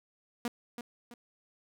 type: tone with echo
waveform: sawtooth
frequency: 239.1 Hz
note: A#3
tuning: 44 cents sharp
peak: -27 dBFS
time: 0.45-0.48 s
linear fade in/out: 2 ms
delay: 330 ms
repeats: 2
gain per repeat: -8 dB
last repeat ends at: 1.14 s
effects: none